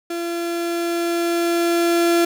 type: tone with level ramp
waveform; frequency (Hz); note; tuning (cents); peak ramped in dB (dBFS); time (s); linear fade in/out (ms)
35% pulse; 341; F4; -41; -22 to -12; 0.1-2.25; 5
effects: none